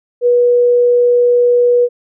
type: tone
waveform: sine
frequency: 485.8 Hz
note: B4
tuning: 29 cents flat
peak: -7 dBFS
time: 0.21-1.89 s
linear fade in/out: 50 ms
effects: none